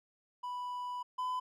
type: tone pair in turn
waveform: triangle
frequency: 987.8 / 1007.4 Hz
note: B5 / B5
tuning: 0 / +34 cents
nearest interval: unison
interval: 34 cents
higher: second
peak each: -35 / -31 dBFS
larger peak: second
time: 0.43-1.03 / 1.18-1.4 s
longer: first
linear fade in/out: 10 ms
effects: none